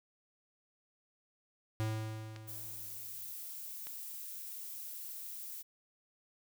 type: tone with exponential decay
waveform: square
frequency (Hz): 109.5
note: A2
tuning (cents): -8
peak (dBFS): -32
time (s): 1.8-3.32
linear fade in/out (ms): 0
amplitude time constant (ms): 330
type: clicks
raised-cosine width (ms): 0.2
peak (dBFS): -30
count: 2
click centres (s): 2.362 / 3.87
type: noise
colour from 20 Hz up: violet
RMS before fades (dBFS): -45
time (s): 2.47-5.63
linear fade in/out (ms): 20
effects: none